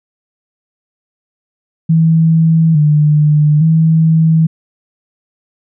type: tone with pitch steps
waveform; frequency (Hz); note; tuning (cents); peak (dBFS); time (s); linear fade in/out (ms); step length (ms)
sine; 162.3 / 150.1 / 160.9; E3 / D3 / E3; -27 / +38 / -42; -6; 1.89-4.47; 10; 860
effects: none